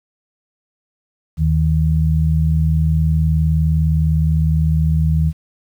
sine tone pair together, 77.96 / 157.6 Hz, D#2 / D#3, +4 / +23 cents, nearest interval octave, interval 1219 cents, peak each -15 dBFS, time 1.37-5.33 s, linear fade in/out 50 ms, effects 8-bit

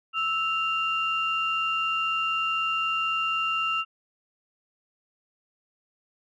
sine tone pair together, 1312.9 / 2782 Hz, E6 / F7, -7 / -7 cents, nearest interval octave + minor second, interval 1300 cents, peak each -26 dBFS, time 0.13-3.85 s, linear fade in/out 50 ms, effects tanh soft clip ceiling -16 dBFS

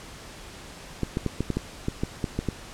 clicks, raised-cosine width 3 ms, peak -12 dBFS, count 11, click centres 1.033 / 1.171 / 1.263 / 1.406 / 1.503 / 1.57 / 1.884 / 2.035 / 2.242 / 2.39 / 2.487 s, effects pink hiss -43 dBFS RMS until 2.73 s + low-pass 9000 Hz 12 dB/octave

